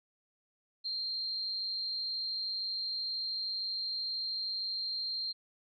sine tone with amplitude modulation, 4186 Hz, C8, in tune, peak -31 dBFS, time 0.84-5.33 s, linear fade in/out 20 ms, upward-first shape sine, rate 199 Hz, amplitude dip 50%, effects none

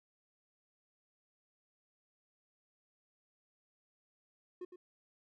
triangle tone with echo, 360.4 Hz, F#4, 45 cents flat, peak -39 dBFS, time 4.61-4.65 s, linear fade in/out 5 ms, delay 110 ms, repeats 1, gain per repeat -9 dB, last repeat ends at 4.76 s, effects none

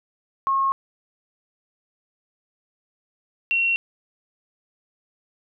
sine tone pair in turn, 1084 / 2732 Hz, C#6 / F7, -39 / -39 cents, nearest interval octave + major third, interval 1600 cents, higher second, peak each -18 dBFS, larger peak neither, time 0.47-0.72 / 3.51-3.76 s, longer neither, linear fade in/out 0 ms, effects none

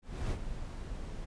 brown noise with ADSR envelope, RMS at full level -31 dBFS, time 0.02-1.26 s, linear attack 290 ms, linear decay 64 ms, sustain -9 dB, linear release 22 ms, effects resampled to 22050 Hz

